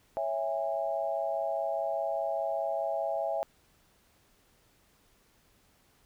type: chord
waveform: sine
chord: C# minor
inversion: none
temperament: equal with one note detuned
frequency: 554.4 / 659.3 / 817.3 Hz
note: C#5 / E5 / G#5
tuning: 0 / 0 / -28 cents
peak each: -35 / -31 / -35 dBFS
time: 0.17-3.43 s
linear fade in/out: 0 ms
effects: pink hiss -66 dBFS RMS until 6.05 s